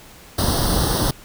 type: noise with comb filter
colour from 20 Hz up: pink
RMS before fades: -19 dBFS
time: 0.38-1.11 s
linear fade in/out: 5 ms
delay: 0.21 ms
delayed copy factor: +1
effects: pink hiss -44 dBFS RMS until 1.24 s